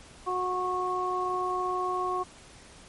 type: harmonic tone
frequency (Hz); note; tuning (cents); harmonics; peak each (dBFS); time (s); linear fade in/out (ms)
365.6; F#4; -21; 1 / 2 / 3; -32 / -33 / -29; 0.26-2.24; 20
effects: pink hiss -51 dBFS RMS until 2.88 s + MP3 48 kbps